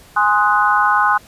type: chord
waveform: sine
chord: Ab dominant seventh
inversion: none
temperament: equal with one note detuned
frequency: 830.6 / 1046.5 / 1253.9 / 1480 Hz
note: Ab5 / C6 / Eb6 / Gb6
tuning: 0 / 0 / +13 / 0 cents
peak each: -17 dBFS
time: 0.16-1.18 s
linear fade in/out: 10 ms
effects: pink hiss -45 dBFS RMS until 1.27 s + resampled to 32000 Hz